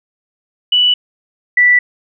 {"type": "tone pair in turn", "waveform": "sine", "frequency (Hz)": [2960, 1967], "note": ["F#7", "B6"], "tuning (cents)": [0, -7], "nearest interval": "perfect fifth", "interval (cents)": 707, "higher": "first", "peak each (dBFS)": [-8, -6], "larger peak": "second", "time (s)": [[0.72, 0.94], [1.57, 1.79]], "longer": "neither", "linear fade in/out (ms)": 5, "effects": []}